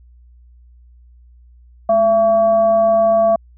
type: tone with frequency modulation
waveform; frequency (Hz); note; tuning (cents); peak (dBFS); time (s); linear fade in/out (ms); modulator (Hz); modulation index
sine; 672; E5; +33; -10; 1.89-3.36; 5; 461; 0.35
effects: added 60 Hz sine -43 dBFS peak until 3.57 s